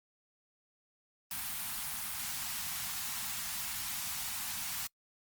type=band-stop noise; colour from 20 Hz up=white; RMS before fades=-38 dBFS; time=1.31-4.87 s; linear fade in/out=2 ms; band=250 to 710 Hz; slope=48 dB/octave; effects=noise-tail reverb RT60 0.1 s tail -25 dB re dry + Opus 32 kbps

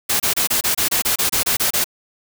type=noise bursts; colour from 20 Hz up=white; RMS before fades=-18 dBFS; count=13; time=0.09-1.844 s; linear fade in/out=10 ms; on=110 ms; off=27 ms; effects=none

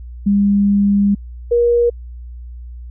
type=tone pair in turn; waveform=sine; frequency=201.5 / 475.7 Hz; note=G3 / A#4; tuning=+48 / +35 cents; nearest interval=octave + minor third; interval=1487 cents; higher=second; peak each=-10 dBFS; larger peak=neither; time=0.26-1.15 / 1.51-1.9 s; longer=first; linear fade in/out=10 ms; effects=added 60 Hz sine -29 dBFS peak until 2.9 s

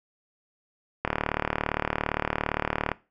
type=click train; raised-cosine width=0.5 ms; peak=-9 dBFS; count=71; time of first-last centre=1.05-2.917 s; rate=37.5 Hz; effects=noise-tail reverb RT60 0.3 s tail -20 dB re dry

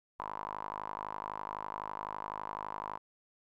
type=tone with band-pass filter; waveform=sawtooth; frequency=51.91 Hz; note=G#1; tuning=in tune; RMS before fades=-41 dBFS; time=0.19-2.98 s; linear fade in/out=10 ms; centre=990 Hz; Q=7.1; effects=none

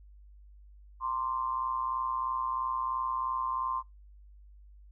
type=tone with amplitude modulation; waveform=sine; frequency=1046.5 Hz; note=C6; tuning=in tune; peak=-26 dBFS; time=1-3.83 s; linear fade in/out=50 ms; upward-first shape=sine; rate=123 Hz; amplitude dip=75%; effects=noise-tail reverb RT60 0.2 s tail -26 dB re dry + added 50 Hz sine -51 dBFS peak until 4.91 s

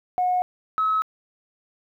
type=tone pair in turn; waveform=sine; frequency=727 / 1286.8 Hz; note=F#5 / E6; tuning=-31 / -42 cents; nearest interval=minor seventh; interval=989 cents; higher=second; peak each=-18 dBFS; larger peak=neither; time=0.18-0.42 / 0.78-1.02 s; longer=neither; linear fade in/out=0 ms; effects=tanh soft clip ceiling -14 dBFS + 10-bit

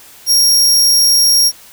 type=tone; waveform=sawtooth; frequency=5588 Hz; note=F8; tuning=in tune; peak=-5 dBFS; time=0.26-1.52 s; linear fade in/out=50 ms; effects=white hiss -40 dBFS RMS until 1.72 s

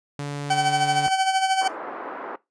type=tone; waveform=sawtooth; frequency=143.8 Hz; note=D3; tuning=36 cents flat; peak=-24 dBFS; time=0.19-1.07 s; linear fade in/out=2 ms
type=tone with tremolo; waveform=40% pulse; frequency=764 Hz; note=G5; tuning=45 cents flat; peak=-16 dBFS; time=0.5-1.68 s; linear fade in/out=5 ms; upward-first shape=sine; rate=13 Hz; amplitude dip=60%
type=click; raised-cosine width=0.5 ms; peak=-18 dBFS; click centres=1.081 s
type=band-pass noise; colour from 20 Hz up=white; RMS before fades=-34 dBFS; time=1.61-2.36 s; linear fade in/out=5 ms; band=290 to 1300 Hz; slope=24 dB/octave
effects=noise-tail reverb RT60 0.2 s tail -20 dB re dry + resampled to 22050 Hz

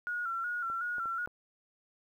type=tone with vibrato; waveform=sine; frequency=1400 Hz; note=F6; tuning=4 cents sharp; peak=-32 dBFS; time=0.07-1.26 s; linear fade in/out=0 ms; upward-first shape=square; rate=2.7 Hz; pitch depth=55 cents each way
type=clicks; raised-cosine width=1 ms; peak=-35 dBFS; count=4; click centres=0.7 / 0.983 / 1.057 / 1.275 s
effects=11-bit

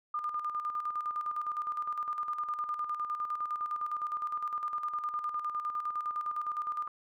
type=tone with tremolo; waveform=sine; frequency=1208 Hz; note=D6; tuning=48 cents sharp; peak=-30 dBFS; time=0.14-6.88 s; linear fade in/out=5 ms; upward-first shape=square; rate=9.8 Hz; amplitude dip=55%; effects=none

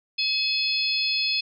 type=harmonic tone with a mistuned harmonic; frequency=854 Hz; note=G#5; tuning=48 cents sharp; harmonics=3 / 4 / 5 / 6; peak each=-27 / -30 / -26 / -28 dBFS; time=0.18-1.41 s; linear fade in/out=10 ms; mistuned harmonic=6; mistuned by=-16 cents; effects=none

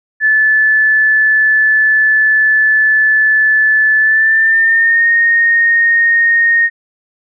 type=tone with pitch glide; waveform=sine; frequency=1739 to 1853.1 Hz; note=A6 to A#6; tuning=-21 to -11 cents; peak=-7 dBFS; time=0.2-6.7 s; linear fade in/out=50 ms; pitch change=+110 cents; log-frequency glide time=3.99-5.08 s; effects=none

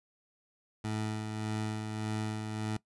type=tone with tremolo; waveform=20% pulse; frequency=108.2 Hz; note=A2; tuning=29 cents flat; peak=-27 dBFS; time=0.84-2.77 s; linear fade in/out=5 ms; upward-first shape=sine; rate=1.7 Hz; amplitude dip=40%; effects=noise-tail reverb RT60 0.1 s tail -20 dB re dry + resampled to 24000 Hz

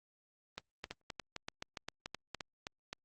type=two click trains; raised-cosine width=0.2 ms; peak=-23 / -23 dBFS; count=6 / 10; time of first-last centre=0.91-2.347 / 0.58-2.93 s; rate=3.48 / 3.83 Hz; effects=Opus 24 kbps

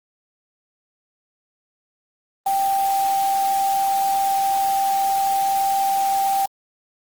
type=tone in noise; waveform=sine; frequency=784 Hz; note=G5; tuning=in tune; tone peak=-17 dBFS; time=2.46-6.46 s; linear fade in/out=5 ms; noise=white; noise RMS=-32 dBFS; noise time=2.46-6.46 s; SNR=+12 dB; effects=Opus 24 kbps

